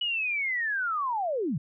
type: linear sweep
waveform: sine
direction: down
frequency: 2952 to 121.3 Hz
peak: -26 dBFS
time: 0.01-1.58 s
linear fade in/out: 5 ms
effects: none